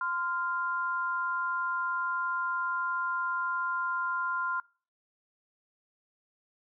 sine tone pair together, 1033.9 / 1396.9 Hz, C6 / F6, -21 / 0 cents, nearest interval perfect fourth, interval 521 cents, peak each -32 / -31 dBFS, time 0.01-4.6 s, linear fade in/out 2 ms, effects noise-tail reverb RT60 0.4 s tail -24 dB re dry

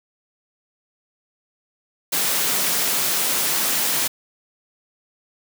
white high-pass noise, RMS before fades -21 dBFS, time 2.12-4.08 s, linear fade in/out 10 ms, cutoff 130 Hz, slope 48 dB/octave, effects none

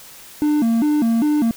triangle tone with vibrato, 261.6 Hz, C4, in tune, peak -12 dBFS, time 0.42-1.51 s, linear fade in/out 0 ms, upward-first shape square, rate 2.5 Hz, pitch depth 230 cents each way, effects white hiss -41 dBFS RMS until 1.56 s

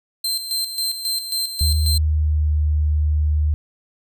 sawtooth tone with tremolo, 4127 Hz, C8, 25 cents flat, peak -17 dBFS, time 0.24-1.98 s, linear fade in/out 5 ms, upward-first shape square, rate 3.7 Hz, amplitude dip 60%
sine tone with pitch glide, 77.3 to 75.62 Hz, D#2 to D#2, -11 to -49 cents, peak -15 dBFS, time 1.61-3.54 s, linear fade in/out 0 ms, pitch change -38 cents, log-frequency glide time 1.91-2.55 s
effects none

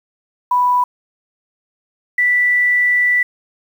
sine tone pair in turn, 987.8 / 1969.9 Hz, B5 / B6, 0 / -5 cents, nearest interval octave, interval 1195 cents, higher second, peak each -11 dBFS, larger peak neither, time 0.51-0.84 / 2.18-3.23 s, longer second, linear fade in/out 5 ms, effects 7-bit

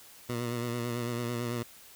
15% pulse tone with vibrato, 119.6 Hz, A#2, 45 cents sharp, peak -25 dBFS, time 0.29-1.63 s, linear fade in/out 5 ms, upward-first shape sine, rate 9 Hz, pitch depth 40 cents each way, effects white hiss -53 dBFS RMS until 1.95 s

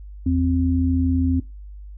sine tone pair together, 82.34 / 261.6 Hz, E2 / C4, -1 / 0 cents, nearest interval octave + minor sixth, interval 2001 cents, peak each -20 / -19 dBFS, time 0.26-1.4 s, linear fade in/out 5 ms, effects noise-tail reverb RT60 0.2 s tail -18 dB re dry + added 50 Hz sine -35 dBFS peak until 1.97 s

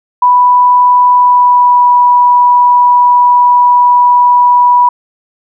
sine tone with pitch glide, 987.8 to 978.7 Hz, B5 to B5, 0 to -16 cents, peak -3 dBFS, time 0.22-4.89 s, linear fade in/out 5 ms, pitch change -16 cents, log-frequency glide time 1.13-1.88 s, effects none

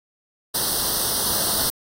white noise with comb filter, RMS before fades -22 dBFS, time 0.54-1.7 s, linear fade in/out 10 ms, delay 0.21 ms, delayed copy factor +0.95, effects AAC 48 kbps

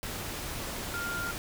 sine tone in noise, 1400 Hz, F6, 4 cents sharp, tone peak -33 dBFS, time 0.94-1.31 s, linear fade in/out 0 ms, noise pink, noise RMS -37 dBFS, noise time 0.03-1.38 s, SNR +1 dB, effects none

